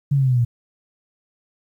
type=exponential sweep; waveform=sine; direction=down; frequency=144.3 to 116.54 Hz; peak=-14 dBFS; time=0.11-0.45 s; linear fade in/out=10 ms; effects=9-bit